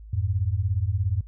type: beating tone pair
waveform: sine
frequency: 87.1 / 104.1 Hz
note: F2 / G#2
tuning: -4 / +5 cents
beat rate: 17 Hz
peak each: -25 dBFS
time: 0.13-1.21 s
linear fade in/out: 5 ms
effects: noise-tail reverb RT60 0.1 s tail -23 dB re dry + added 53 Hz sine -40 dBFS peak until 1.27 s